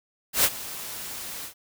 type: noise with ADSR envelope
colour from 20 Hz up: white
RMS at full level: -18 dBFS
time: 0.33-1.54 s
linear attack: 110 ms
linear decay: 51 ms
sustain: -18 dB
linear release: 96 ms
effects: none